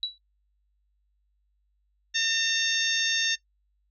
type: tone with exponential decay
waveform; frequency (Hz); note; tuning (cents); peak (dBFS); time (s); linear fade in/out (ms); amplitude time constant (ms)
sine; 3923; B7; -12; -23; 0.03-0.18; 1; 32
type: harmonic tone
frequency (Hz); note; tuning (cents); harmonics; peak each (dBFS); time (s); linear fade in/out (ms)
908; A#5; -46; 2 / 3 / 4 / 5 / 6 / 7; -30 / -31 / -27 / -38 / -31 / -32; 2.14-3.36; 20
effects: noise-tail reverb RT60 0.1 s tail -17 dB re dry + added 50 Hz sine -68 dBFS peak until 3.9 s